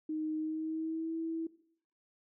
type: tone with pitch glide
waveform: sine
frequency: 311.1 to 326.4 Hz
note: D#4 to E4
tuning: 0 to -17 cents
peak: -33 dBFS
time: 0.09-1.47 s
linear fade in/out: 5 ms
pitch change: +83 cents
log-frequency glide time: 0.36-1.15 s
effects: noise-tail reverb RT60 0.6 s tail -18 dB re dry